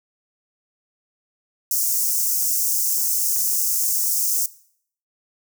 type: high-pass noise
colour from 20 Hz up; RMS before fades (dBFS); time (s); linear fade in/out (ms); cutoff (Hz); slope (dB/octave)
white; -21; 1.71-4.46; 2; 5500; 48
effects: noise-tail reverb RT60 0.6 s tail -19 dB re dry